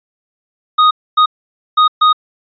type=tone bursts at uneven times; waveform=square; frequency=1244.5 Hz; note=D#6; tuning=in tune; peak=-7 dBFS; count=4; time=0.78-0.91 / 1.17-1.26 / 1.77-1.88 / 2.01-2.13 s; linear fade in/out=10 ms; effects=resampled to 11025 Hz